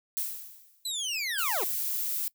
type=noise with exponential decay; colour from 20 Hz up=violet; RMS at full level=-29 dBFS; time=0.17-0.86 s; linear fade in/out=0 ms; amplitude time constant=150 ms
type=linear sweep; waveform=25% pulse; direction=down; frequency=4072 to 324.9 Hz; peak=-26 dBFS; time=0.85-1.64 s; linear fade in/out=5 ms
type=noise; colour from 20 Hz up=violet; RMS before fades=-31 dBFS; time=1.38-2.28 s; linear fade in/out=0 ms
effects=noise-tail reverb RT60 0.1 s tail -21 dB re dry